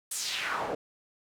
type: noise with band-pass filter sweep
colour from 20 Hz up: pink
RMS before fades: -33 dBFS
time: 0.11-0.75 s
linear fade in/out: 5 ms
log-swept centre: 10000 to 470 Hz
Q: 2.3
effects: none